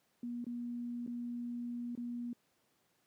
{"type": "tone with dropouts", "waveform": "sine", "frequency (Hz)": 240, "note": "B3", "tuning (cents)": -49, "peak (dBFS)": -37, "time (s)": [0.23, 2.33], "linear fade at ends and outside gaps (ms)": 2, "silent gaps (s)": [[0.443, 0.466], [1.064, 1.075], [1.952, 1.975]], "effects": ["pink hiss -75 dBFS RMS until 3.06 s", "high-pass 150 Hz 12 dB/octave"]}